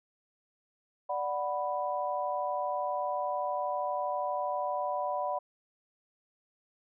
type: chord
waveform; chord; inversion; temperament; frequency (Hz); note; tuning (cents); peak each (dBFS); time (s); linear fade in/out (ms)
sine; B minor; first; equal; 587.3 / 740 / 987.8; D5 / F#5 / B5; 0 / 0 / 0; -34; 1.09-5.39; 10
effects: none